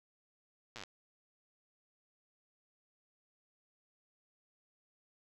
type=slowing click train; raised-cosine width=0.2 ms; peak=-28 dBFS; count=9; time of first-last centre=0.76-0.836 s; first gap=8 ms; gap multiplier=1.05; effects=none